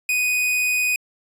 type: tone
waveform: 45% pulse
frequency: 2489 Hz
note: D#7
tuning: in tune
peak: -18 dBFS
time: 0.09-0.96 s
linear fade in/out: 2 ms
effects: resampled to 32000 Hz